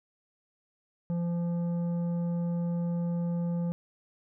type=tone with tanh clipping; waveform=sine; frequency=171.9 Hz; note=F3; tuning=27 cents flat; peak=-29 dBFS; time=1.1-3.72 s; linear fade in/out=0 ms; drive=9 dB; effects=none